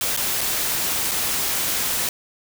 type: noise with dropouts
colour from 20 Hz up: white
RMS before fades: -23 dBFS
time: 0.01-2.09 s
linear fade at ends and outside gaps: 1 ms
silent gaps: 0.165-0.173 / 0.409-0.413 / 1.112-1.116 s
effects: none